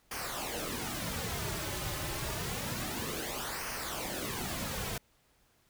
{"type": "noise with flanger", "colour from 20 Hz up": "pink", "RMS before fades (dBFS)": -37, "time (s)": [0.11, 4.98], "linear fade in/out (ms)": 5, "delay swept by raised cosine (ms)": [0.26, 4.36], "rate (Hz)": 0.28, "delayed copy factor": -0.65, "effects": ["pink hiss -69 dBFS RMS until 5.69 s"]}